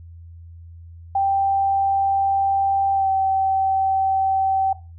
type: tone with pitch glide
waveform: sine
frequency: 785 to 771.1 Hz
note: G5 to G5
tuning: +2 to -29 cents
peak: -16 dBFS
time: 1.15-4.73 s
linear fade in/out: 5 ms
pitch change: -31 cents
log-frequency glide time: 2.93-3.09 s
effects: noise-tail reverb RT60 0.3 s tail -17 dB re dry + added 84 Hz sine -38 dBFS peak until 4.98 s